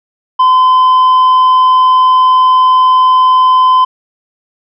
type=tone with tanh clipping; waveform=triangle; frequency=1023 Hz; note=C6; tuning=39 cents flat; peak=-5 dBFS; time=0.39-3.85 s; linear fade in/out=10 ms; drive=8 dB; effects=none

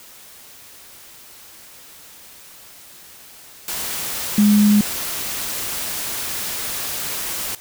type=tone in noise; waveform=sine; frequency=207.8 Hz; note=G#3; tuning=1 cent sharp; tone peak=-10 dBFS; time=4.38-4.81 s; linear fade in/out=2 ms; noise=white; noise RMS=-26 dBFS; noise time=3.68-7.55 s; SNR=+13 dB; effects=white hiss -43 dBFS RMS until 7.6 s

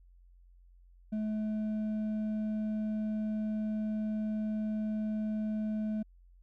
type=tone with hard clipping; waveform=sine; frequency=215 Hz; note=A3; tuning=40 cents flat; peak=-32 dBFS; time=1.12-6.03 s; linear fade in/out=10 ms; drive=4 dB; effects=added 44 Hz sine -56 dBFS peak until 6.42 s

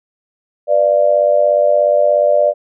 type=tone with amplitude modulation; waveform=sine; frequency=590 Hz; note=D5; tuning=8 cents sharp; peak=-5 dBFS; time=0.67-2.54 s; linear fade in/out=50 ms; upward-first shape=sine; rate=96.9 Hz; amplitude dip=85%; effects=none

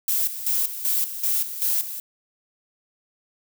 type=noise with tremolo; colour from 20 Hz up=violet; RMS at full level=-22 dBFS; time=0.08-2 s; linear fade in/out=2 ms; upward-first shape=square; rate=2.6 Hz; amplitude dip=70%; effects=none

